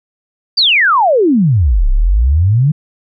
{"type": "exponential two-way sweep", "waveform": "sine", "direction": "down then up", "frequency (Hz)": [4827, 30.87, 157.7], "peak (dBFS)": -7, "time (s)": [0.57, 2.72], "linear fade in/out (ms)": 10, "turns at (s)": 1.89, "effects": []}